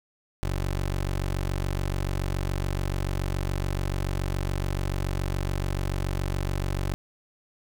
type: tone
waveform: 20% pulse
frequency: 47.02 Hz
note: F#1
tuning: 29 cents sharp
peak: -21 dBFS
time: 0.43-6.94 s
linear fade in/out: 0 ms
effects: none